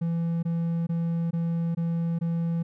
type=tone bursts; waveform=triangle; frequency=167.6 Hz; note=E3; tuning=29 cents sharp; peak=-22 dBFS; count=6; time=0.01-2.63 s; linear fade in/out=10 ms; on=420 ms; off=20 ms; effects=none